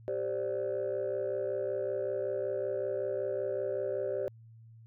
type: chord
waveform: sine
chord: G suspended fourth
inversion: none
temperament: just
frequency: 392 / 522.7 / 588 Hz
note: G4 / C5 / D5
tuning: 0 / -2 / +2 cents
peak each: -34 dBFS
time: 0.08-4.28 s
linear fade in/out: 0 ms
effects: tanh soft clip ceiling -25 dBFS + added 113 Hz sine -51 dBFS peak until 4.86 s